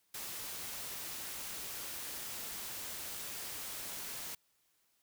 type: noise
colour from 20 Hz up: white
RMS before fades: -43 dBFS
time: 0.14-4.35 s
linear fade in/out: 5 ms
effects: white hiss -75 dBFS RMS until 5.02 s